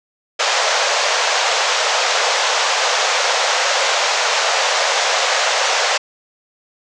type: band-pass noise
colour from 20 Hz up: pink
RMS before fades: -17 dBFS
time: 0.39-5.98 s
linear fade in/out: 10 ms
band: 500 to 7000 Hz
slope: 48 dB/octave
effects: none